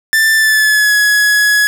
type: tone with pitch glide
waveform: 45% pulse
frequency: 1773 to 1683.2 Hz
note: A6 to G#6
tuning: +13 to +23 cents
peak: -8 dBFS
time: 0.13-1.67 s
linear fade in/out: 0 ms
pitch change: -90 cents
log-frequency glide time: 0.35-0.93 s
effects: none